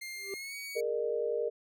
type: tone with pitch glide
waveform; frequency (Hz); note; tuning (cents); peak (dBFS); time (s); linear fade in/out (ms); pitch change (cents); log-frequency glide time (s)
sawtooth; 2111 to 2249; C7 to C#7; +15 to +24; -36; 0.01-0.81; 10; +109; 0.32-0.55
type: tone with exponential growth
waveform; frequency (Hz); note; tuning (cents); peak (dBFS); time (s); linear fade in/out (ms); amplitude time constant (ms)
triangle; 392.7; G4; +3; -31; 0.14-0.34; 1; 43
type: chord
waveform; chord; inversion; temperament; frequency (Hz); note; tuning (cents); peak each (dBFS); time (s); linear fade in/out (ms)
sine; Ab suspended second; none; equal with one note detuned; 415.3 / 466.2 / 606.6; Ab4 / Bb4 / Eb5; 0 / 0 / -44; -36 / -31 / -36; 0.75-1.5; 20
effects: none